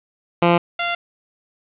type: tone pair in turn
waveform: 10% pulse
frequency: 172.3 / 692.4 Hz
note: F3 / F5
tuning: -23 / -15 cents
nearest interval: 2 octaves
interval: 2408 cents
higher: second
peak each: -4 / -11 dBFS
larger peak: first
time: 0.42-0.58 / 0.79-0.95 s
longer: neither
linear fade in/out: 5 ms
effects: resampled to 8000 Hz + 7-bit